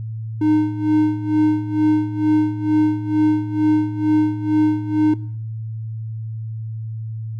triangle tone with tremolo, 306.8 Hz, D#4, 24 cents flat, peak -10 dBFS, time 0.41-5.14 s, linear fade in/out 5 ms, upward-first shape sine, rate 2.2 Hz, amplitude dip 80%, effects noise-tail reverb RT60 0.6 s tail -18 dB re dry + added 111 Hz sine -25 dBFS peak until 7.39 s

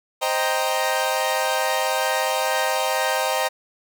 sawtooth chord, C minor seventh, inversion none, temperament equal, 523.3 / 622.3 / 784 / 932.3 Hz, C5 / Eb5 / G5 / Bb5, 0 / 0 / 0 / 0 cents, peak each -22 dBFS, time 0.21-3.49 s, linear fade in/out 20 ms, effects none

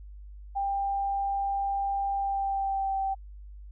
sine tone with pitch glide, 793 to 776.7 Hz, G5 to G5, +20 to -16 cents, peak -26 dBFS, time 0.55-3.15 s, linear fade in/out 20 ms, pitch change -36 cents, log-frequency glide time 2.14-2.98 s, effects added 50 Hz sine -42 dBFS peak until 3.71 s

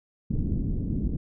pink low-pass noise, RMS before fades -27 dBFS, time 0.3-1.17 s, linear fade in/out 10 ms, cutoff 280 Hz, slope 24 dB/octave, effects none

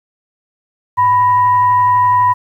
sine tone with frequency modulation, 992 Hz, B5, 7 cents sharp, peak -8 dBFS, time 0.97-2.34 s, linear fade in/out 20 ms, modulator 888 Hz, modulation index 0.26, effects 8-bit

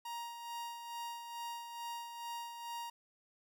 45% pulse tone with tremolo, 940 Hz, A#5, 14 cents sharp, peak -40 dBFS, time 0.05-2.9 s, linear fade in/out 5 ms, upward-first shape sine, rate 2.3 Hz, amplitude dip 50%, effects none

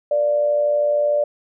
sine tone with amplitude modulation, 587.3 Hz, D5, in tune, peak -13 dBFS, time 0.11-1.24 s, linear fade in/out 5 ms, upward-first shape sine, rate 113 Hz, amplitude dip 45%, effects none

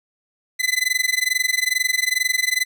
sawtooth tone with amplitude modulation, 2016 Hz, B6, 35 cents sharp, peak -11 dBFS, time 0.59-2.65 s, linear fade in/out 20 ms, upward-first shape sine, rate 22.3 Hz, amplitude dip 95%, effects none

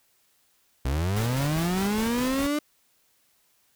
35% pulse linear sweep, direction up, 60.9 to 301.1 Hz, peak -22 dBFS, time 0.85-2.59 s, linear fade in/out 5 ms
pink noise with tremolo, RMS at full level -34 dBFS, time 1.16-2.47 s, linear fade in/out 5 ms, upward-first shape square, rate 4.9 Hz, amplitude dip 35%
effects white hiss -66 dBFS RMS until 3.75 s

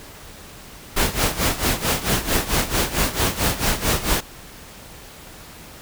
pink noise with tremolo, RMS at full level -18 dBFS, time 0.96-4.21 s, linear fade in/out 10 ms, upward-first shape sine, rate 4.5 Hz, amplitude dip 80%, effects pink hiss -41 dBFS RMS until 5.81 s

